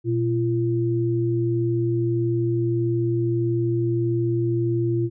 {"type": "tone pair together", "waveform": "sine", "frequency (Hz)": [120, 341.6], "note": ["B2", "F4"], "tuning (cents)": [-49, -38], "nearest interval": "octave + tritone", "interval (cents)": 1811, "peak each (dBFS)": -22, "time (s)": [0.04, 5.1], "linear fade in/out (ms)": 50, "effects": []}